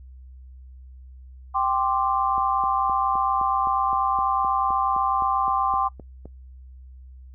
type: chord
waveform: sine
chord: G suspended fourth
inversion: none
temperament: equal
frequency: 784 / 1046.5 / 1174.7 Hz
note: G5 / C6 / D6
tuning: 0 / 0 / 0 cents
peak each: -24 / -24 / -25 dBFS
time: 1.54-5.89 s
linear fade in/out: 20 ms
type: click train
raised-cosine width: 2 ms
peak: -26 dBFS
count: 16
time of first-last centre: 2.38-6.256 s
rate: 3.87 Hz
effects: noise-tail reverb RT60 0.1 s tail -20 dB re dry + added 64 Hz sine -41 dBFS peak until 7.34 s